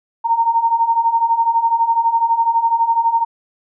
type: beating tone pair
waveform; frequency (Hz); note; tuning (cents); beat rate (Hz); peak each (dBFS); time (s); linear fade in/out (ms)
sine; 912 / 924; A#5 / A#5; -38 / -16; 12; -18 / -14; 0.24-3.25; 20
effects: none